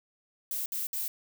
violet noise bursts, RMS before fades -33 dBFS, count 3, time 0.51-1.08 s, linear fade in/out 2 ms, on 150 ms, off 60 ms, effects none

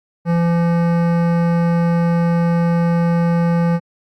sine tone with hard clipping, 170 Hz, F3, 46 cents flat, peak -15 dBFS, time 0.25-3.8 s, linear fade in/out 50 ms, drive 16 dB, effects Opus 48 kbps

